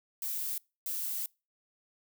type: noise bursts at uneven times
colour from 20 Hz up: violet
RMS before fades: -35 dBFS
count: 2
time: 0.22-0.58 / 0.86-1.26 s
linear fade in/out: 2 ms
effects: noise-tail reverb RT60 0.3 s tail -26 dB re dry